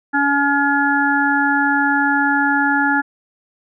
harmonic tone, 282.9 Hz, C#4, 35 cents sharp, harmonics 1 / 3 / 5 / 6, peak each -19 / -19 / -19 / -19 dBFS, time 0.13-3.02 s, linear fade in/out 20 ms, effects none

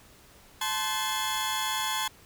sawtooth tone cluster, 868 / 1048 / 1526 / 3375 Hz, A5 / C6 / G6 / G#7, -24 / +2 / -47 / +27 cents, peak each -29 / -29 / -35 / -29 dBFS, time 0.61-2.08 s, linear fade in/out 5 ms, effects pink hiss -55 dBFS RMS until 2.25 s

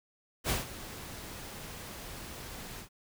pink noise with ADSR envelope, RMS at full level -29 dBFS, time 0.44-2.89 s, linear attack 56 ms, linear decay 150 ms, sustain -15 dB, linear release 91 ms, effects none

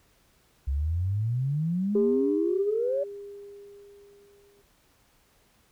sine exponential sweep, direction up, 65.41 to 579 Hz, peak -24 dBFS, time 0.67-3.04 s, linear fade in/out 10 ms
sine tone with exponential decay, 404 Hz, G#4, 48 cents flat, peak -19 dBFS, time 1.95-4.62 s, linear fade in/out 5 ms, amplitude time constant 580 ms
effects tanh soft clip ceiling -13 dBFS + pink hiss -64 dBFS RMS until 5.71 s

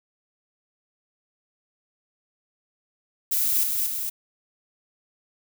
violet noise with echo, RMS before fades -23 dBFS, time 3.31-3.64 s, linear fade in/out 10 ms, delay 230 ms, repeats 2, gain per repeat -3 dB, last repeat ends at 4.1 s, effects none

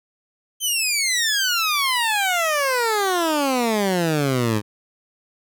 15% pulse exponential sweep, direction down, 3143 to 102.4 Hz, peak -12 dBFS, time 0.6-4.62 s, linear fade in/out 50 ms, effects none

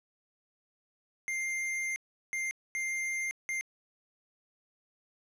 square tone bursts at uneven times, 2102 Hz, C7, 7 cents sharp, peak -32 dBFS, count 4, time 1.28-1.96 / 2.33-2.51 / 2.75-3.31 / 3.49-3.61 s, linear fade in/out 0 ms, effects low-pass 10000 Hz 12 dB/octave + 10-bit

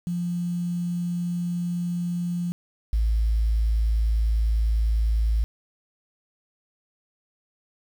sine tone pair in turn, 174.61 / 55 Hz, F3 / A1, 0 / 0 cents, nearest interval octave + minor sixth, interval 2000 cents, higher first, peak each -24 / -18 dBFS, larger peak second, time 0.07-2.52 / 2.93-5.44 s, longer second, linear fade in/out 0 ms, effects tanh soft clip ceiling -14 dBFS + 8-bit

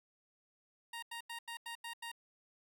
15% pulse tone bursts, 932.3 Hz, A#5, in tune, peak -36 dBFS, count 7, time 0.93-2.117 s, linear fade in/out 5 ms, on 95 ms, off 87 ms, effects none

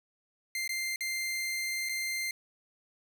sawtooth tone with dropouts, 2093 Hz, C7, in tune, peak -28 dBFS, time 0.55-2.31 s, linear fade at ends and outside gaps 2 ms, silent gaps 0.677-0.692 / 0.96-1.007 / 1.889-1.893 s, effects 11-bit

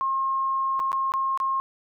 sine tone with dropouts, 1072 Hz, C6, 42 cents sharp, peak -22 dBFS, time 0.01-1.6 s, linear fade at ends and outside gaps 0 ms, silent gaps 0.794-0.8 / 0.918-0.929 / 1.12-1.138 / 1.375-1.401 s, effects none

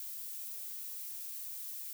violet noise, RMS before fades -43 dBFS, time 0-1.93 s, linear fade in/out 2 ms, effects none

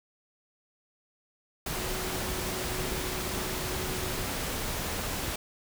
sine tone in noise, 370 Hz, F#4, in tune, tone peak -39 dBFS, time 1.76-4.25 s, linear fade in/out 5 ms, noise pink, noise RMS -33 dBFS, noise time 1.66-5.36 s, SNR -9 dB, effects none

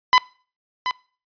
sawtooth tone with echo, 1007 Hz, B5, 33 cents sharp, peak -7 dBFS, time 0.13-0.18 s, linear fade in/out 0 ms, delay 730 ms, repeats 1, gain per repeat -10 dB, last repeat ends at 0.91 s, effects noise-tail reverb RT60 0.4 s tail -23 dB re dry + resampled to 11025 Hz

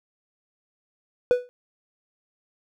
triangle tone with exponential decay, 493.5 Hz, B4, 1 cent flat, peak -10 dBFS, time 1.31-1.49 s, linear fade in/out 0 ms, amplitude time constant 38 ms, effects none

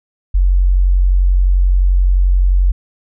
sine tone, 45.74 Hz, F#1, 19 cents flat, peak -8 dBFS, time 0.34-2.72 s, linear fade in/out 10 ms, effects none

